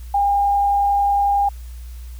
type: tone with frequency modulation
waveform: sine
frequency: 806 Hz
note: G5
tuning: 48 cents sharp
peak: -14 dBFS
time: 0.14-1.49 s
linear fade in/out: 5 ms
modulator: 31 Hz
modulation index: 0.22
effects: added 60 Hz sine -31 dBFS peak until 2.19 s + white hiss -50 dBFS RMS until 2.19 s